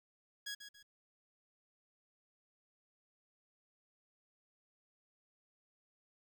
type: tone with echo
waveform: 15% pulse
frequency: 1661.2 Hz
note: G#6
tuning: in tune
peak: -34 dBFS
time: 0.46-0.55 s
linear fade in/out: 10 ms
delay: 140 ms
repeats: 2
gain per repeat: -9 dB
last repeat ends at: 0.83 s
effects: 12-bit